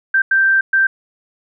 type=tone bursts at uneven times; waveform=sine; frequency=1568 Hz; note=G6; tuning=in tune; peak=-10 dBFS; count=3; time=0.14-0.22 / 0.31-0.61 / 0.73-0.87 s; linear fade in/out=5 ms; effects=none